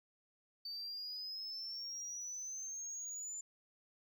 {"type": "exponential sweep", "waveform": "sine", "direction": "up", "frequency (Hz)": [4570, 7120], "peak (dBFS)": -40, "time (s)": [0.65, 3.41], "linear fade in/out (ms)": 5, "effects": ["tanh soft clip ceiling -40 dBFS", "13-bit"]}